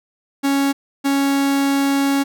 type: tone pair in turn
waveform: 45% pulse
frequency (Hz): 277.2 / 277.2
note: C#4 / C#4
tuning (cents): 0 / 0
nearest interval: unison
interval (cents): 0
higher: neither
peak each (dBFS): -15 / -15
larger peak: neither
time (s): 0.43-0.73 / 1.04-2.24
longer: second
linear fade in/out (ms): 20
effects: none